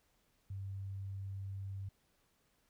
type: tone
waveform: sine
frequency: 97.5 Hz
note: G2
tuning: 9 cents flat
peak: -40 dBFS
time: 0.5-1.89 s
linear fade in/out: 5 ms
effects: pink hiss -75 dBFS RMS until 2.69 s